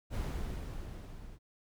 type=noise with level ramp; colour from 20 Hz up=brown; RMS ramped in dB=-33 to -50 dBFS; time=0.1-1.39 s; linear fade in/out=50 ms; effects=none